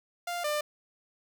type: tone pair in turn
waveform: sawtooth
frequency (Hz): 698.5 / 597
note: F5 / D5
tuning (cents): 0 / +28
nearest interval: minor third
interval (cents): 272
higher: first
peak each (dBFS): -28 / -24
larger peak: second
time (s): 0.27-0.44 / 0.44-0.61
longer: neither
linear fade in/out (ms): 5
effects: none